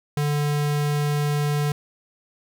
square tone, 146.83 Hz, D3, in tune, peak -21 dBFS, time 0.17-1.72 s, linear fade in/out 2 ms, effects none

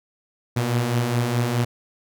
sawtooth beating tone pair, 116.54 / 121.34 Hz, A#2 / B2, 0 / -30 cents, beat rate 4.8 Hz, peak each -23 / -17 dBFS, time 0.56-1.65 s, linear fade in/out 10 ms, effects none

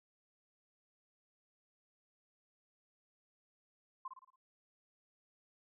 sine tone with echo, 1046.5 Hz, C6, in tune, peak -40 dBFS, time 4.05-4.08 s, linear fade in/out 5 ms, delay 56 ms, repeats 5, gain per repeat -6 dB, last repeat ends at 4.36 s, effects none

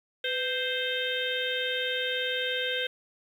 harmonic tone with a mistuned harmonic, 523.3 Hz, C5, in tune, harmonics 1 / 3 / 4 / 5 / 6 / 7, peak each -33 / -33 / -38 / -38 / -33 / -35 dBFS, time 0.24-2.87 s, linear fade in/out 5 ms, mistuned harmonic 1, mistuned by -70 cents, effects 9-bit

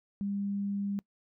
sine tone, 200.4 Hz, G3, 38 cents sharp, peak -30 dBFS, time 0.21-0.99 s, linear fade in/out 0 ms, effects noise-tail reverb RT60 0.1 s tail -24 dB re dry

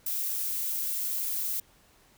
violet noise, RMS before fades -31 dBFS, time 0.06-1.6 s, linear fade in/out 5 ms, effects pink hiss -61 dBFS RMS until 2.17 s

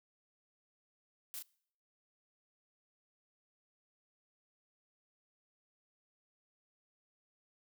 blue noise with echo, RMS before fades -44 dBFS, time 1.34-1.39 s, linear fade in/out 0 ms, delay 34 ms, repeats 1, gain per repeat -3 dB, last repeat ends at 1.424 s, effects noise-tail reverb RT60 0.6 s tail -23 dB re dry

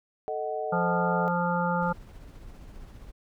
sine chord, D# diminished, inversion second, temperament equal with one note detuned, 440 / 622.3 / 746.4 Hz, A4 / D#5 / F#5, 0 / 0 / +15 cents, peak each -33 dBFS, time 0.28-1.28 s, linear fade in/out 0 ms
harmonic tone, 174.6 Hz, F3, in tune, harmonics 1 / 3 / 5 / 7 / 8, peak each -28 / -31 / -29 / -33 / -33 dBFS, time 0.72-1.93 s, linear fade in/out 10 ms
brown noise with tremolo, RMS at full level -43 dBFS, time 1.81-3.12 s, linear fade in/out 20 ms, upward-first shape triangle, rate 15 Hz, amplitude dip 40%
effects none

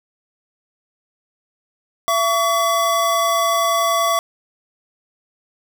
square tone pair together, 674 / 1133.5 Hz, E5 / C#6, +38 / +38 cents, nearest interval major sixth, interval 900 cents, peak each -20 / -18 dBFS, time 2.08-4.19 s, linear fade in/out 0 ms, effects none

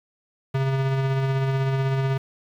square tone with tremolo, 134.5 Hz, C3, 48 cents sharp, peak -20 dBFS, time 0.54-2.18 s, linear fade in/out 10 ms, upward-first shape sine, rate 16 Hz, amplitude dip 30%, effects low-pass 3000 Hz 12 dB/octave + 8-bit

